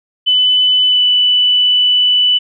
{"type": "tone with pitch glide", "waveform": "sine", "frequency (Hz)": [3003, 2981], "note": ["F#7", "F#7"], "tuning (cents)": [25, 12], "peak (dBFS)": -8, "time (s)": [0.26, 2.39], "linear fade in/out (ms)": 20, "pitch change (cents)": -13, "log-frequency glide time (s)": [0.84, 1.02], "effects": []}